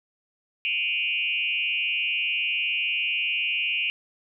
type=tone with frequency modulation; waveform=sine; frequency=2637 Hz; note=E7; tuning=in tune; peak=-23 dBFS; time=0.65-3.9 s; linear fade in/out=0 ms; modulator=153 Hz; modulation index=1.9; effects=none